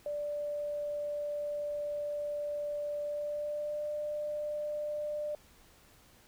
sine tone with pitch glide, 587 to 596.2 Hz, D5 to D5, -1 to +26 cents, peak -33 dBFS, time 0.06-5.35 s, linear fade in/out 2 ms, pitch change +27 cents, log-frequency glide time 3.02-3.87 s, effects pink hiss -61 dBFS RMS until 6.27 s

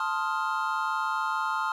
triangle chord, F dominant seventh, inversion first, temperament equal with one note detuned, 880 / 1046.5 / 1252.4 / 1396.9 Hz, A5 / C6 / Eb6 / F6, 0 / 0 / +11 / 0 cents, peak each -30 dBFS, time 0-1.72 s, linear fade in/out 2 ms, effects none

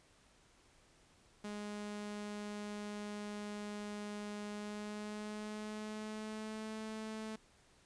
sawtooth tone with pitch glide, 207.7 to 218.4 Hz, G#3 to A3, 0 to -13 cents, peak -38 dBFS, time 1.44-7.36 s, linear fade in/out 5 ms, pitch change +87 cents, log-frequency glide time 4.49-6.78 s, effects pink hiss -67 dBFS RMS until 7.85 s + resampled to 22050 Hz

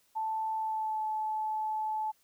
sine tone with pitch glide, 880 to 865.9 Hz, A5 to A5, 0 to -28 cents, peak -30 dBFS, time 0.15-2.12 s, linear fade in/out 20 ms, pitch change -28 cents, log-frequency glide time 0.56-1.04 s, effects white hiss -69 dBFS RMS until 2.23 s

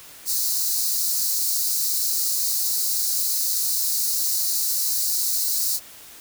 white high-pass noise, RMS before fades -23 dBFS, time 0.25-5.8 s, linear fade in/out 50 ms, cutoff 4000 Hz, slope 96 dB/octave, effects white hiss -44 dBFS RMS until 6.2 s

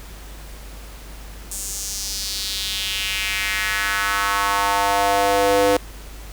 square tone with high-pass filter sweep, 100 Hz, G2, 35 cents sharp, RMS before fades -21 dBFS, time 1.51-5.77 s, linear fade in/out 5 ms, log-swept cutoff 7900 to 440 Hz, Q 2.6, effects added 50 Hz sine -36 dBFS peak until 6.32 s + pink hiss -42 dBFS RMS until 6.32 s

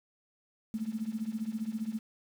sine tone with tremolo, 220 Hz, A3, in tune, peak -28 dBFS, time 0.74-1.99 s, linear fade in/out 0 ms, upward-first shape triangle, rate 15 Hz, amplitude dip 95%, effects 9-bit

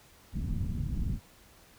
pink low-pass noise, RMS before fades -32 dBFS, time 0.32-1.2 s, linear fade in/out 50 ms, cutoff 210 Hz, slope 24 dB/octave, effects pink hiss -58 dBFS RMS until 1.78 s

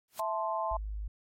white noise with exponential growth, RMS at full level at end -40 dBFS, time 0.08-0.2 s, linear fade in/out 2 ms, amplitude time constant 25 ms
sine chord, A minor, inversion second, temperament equal with one note detuned, 659.3 / 874.9 / 1046.5 Hz, E5 / A5 / C6, 0 / -10 / 0 cents, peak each -34 dBFS, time 0.19-0.77 s, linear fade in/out 5 ms
sine tone, 51.91 Hz, G#1, in tune, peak -34 dBFS, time 0.71-1.08 s, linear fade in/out 5 ms
effects MP3 64 kbps

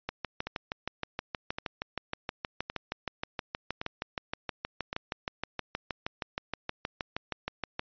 two click trains, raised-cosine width 0.3 ms, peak -16 / -18 dBFS, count 50 / 5, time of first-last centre 0.09-7.794 / 0.47-4.929 s, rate 6.36 / 0.897 Hz, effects resampled to 11025 Hz

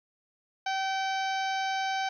harmonic tone, 770 Hz, G5, 31 cents flat, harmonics 1 / 2 / 3 / 4 / 5 / 6 / 7 / 8, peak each -29 / -35 / -39 / -41 / -43 / -45 / -46 / -47 dBFS, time 0.66-2.09 s, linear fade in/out 5 ms, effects 11-bit

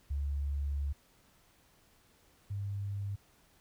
sine tone pair in turn, 70.8 / 100.13 Hz, C#2 / G2, +37 / +37 cents, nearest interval tritone, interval 600 cents, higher second, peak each -31 / -34 dBFS, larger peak first, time 0.1-0.93 / 2.5-3.16 s, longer first, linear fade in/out 10 ms, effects pink hiss -66 dBFS RMS until 3.6 s

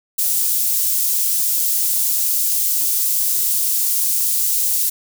white high-pass noise, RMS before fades -18 dBFS, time 0.18-4.9 s, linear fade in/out 10 ms, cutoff 7400 Hz, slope 12 dB/octave, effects none

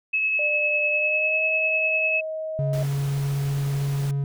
sine tone with tremolo, 2585 Hz, E7, 34 cents flat, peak -19 dBFS, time 0.13-2.21 s, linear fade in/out 10 ms, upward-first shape sine, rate 10 Hz, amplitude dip 25%
sine tone with pitch glide, 596 to 631.4 Hz, D5 to D#5, +25 to +25 cents, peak -27 dBFS, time 0.39-2.83 s, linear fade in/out 2 ms, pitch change +100 cents, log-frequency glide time 0.89-1.43 s
triangle tone, 140 Hz, C#3, 18 cents sharp, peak -20 dBFS, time 2.59-4.24 s, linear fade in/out 0 ms
pink noise, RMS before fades -39 dBFS, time 2.73-4.11 s, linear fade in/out 2 ms
effects none

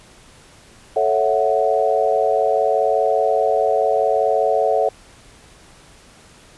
sine chord, F# minor seventh, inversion first, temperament equal, 440 / 554.4 / 659.3 / 740 Hz, A4 / C#5 / E5 / F#5, 0 / 0 / 0 / 0 cents, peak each -20 dBFS, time 0.96-4.89 s, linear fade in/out 5 ms, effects pink hiss -47 dBFS RMS until 6.57 s + resampled to 24000 Hz

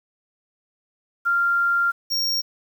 sine / square tone pair in turn, 1390 / 5560 Hz, F6 / F8, -9 / -9 cents, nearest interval 2 octaves, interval 2400 cents, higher second, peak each -17 / -21 dBFS, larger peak first, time 1.25-1.92 / 2.1-2.42 s, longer first, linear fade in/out 20 ms, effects 8-bit

